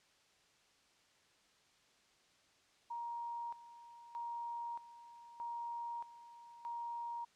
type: tone with tremolo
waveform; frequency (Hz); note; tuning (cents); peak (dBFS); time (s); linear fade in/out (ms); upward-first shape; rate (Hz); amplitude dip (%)
sine; 941; A#5; +16; -40; 2.9-7.25; 10; square; 0.8; 80
effects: white hiss -70 dBFS RMS until 7.35 s + low-pass 6000 Hz 12 dB/octave